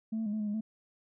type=tone with pitch steps; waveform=sine; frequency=220.9 / 223.2 / 206.8 / 216.7 / 210.5 / 206.4 / 219.2 Hz; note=A3 / A3 / G#3 / A3 / G#3 / G#3 / A3; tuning=+7 / +25 / -7 / -26 / +24 / -10 / -6 cents; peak=-29 dBFS; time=0.12-0.61 s; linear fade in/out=10 ms; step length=70 ms; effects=tanh soft clip ceiling -28 dBFS